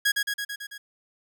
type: tone with echo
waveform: sawtooth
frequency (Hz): 1654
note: G#6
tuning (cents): -8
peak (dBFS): -16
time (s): 0.05-0.12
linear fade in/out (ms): 10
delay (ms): 110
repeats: 6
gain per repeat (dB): -3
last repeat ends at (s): 0.78
effects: none